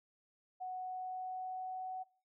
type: tone with pitch glide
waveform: sine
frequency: 740 to 746.9 Hz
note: F#5 to F#5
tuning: 0 to +16 cents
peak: -39 dBFS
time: 0.6-2.04 s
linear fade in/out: 20 ms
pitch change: +16 cents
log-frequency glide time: 0.76-1.91 s
effects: noise-tail reverb RT60 0.4 s tail -21 dB re dry